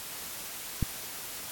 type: click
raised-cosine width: 5 ms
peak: -14 dBFS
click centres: 0.827 s
effects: white hiss -40 dBFS RMS until 1.51 s + AAC 64 kbps